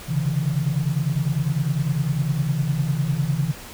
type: tone cluster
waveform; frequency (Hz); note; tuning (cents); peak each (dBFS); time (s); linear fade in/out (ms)
sine; 133.6 / 143.5 / 163.7; C3 / D3 / E3; +36 / -40 / -12; -24; 0.08-3.53; 20
effects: pink hiss -39 dBFS RMS until 3.73 s